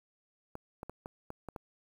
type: clicks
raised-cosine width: 1 ms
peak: -27 dBFS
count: 7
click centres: 0.554 / 0.831 / 0.896 / 1.059 / 1.304 / 1.487 / 1.562 s
effects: 9-bit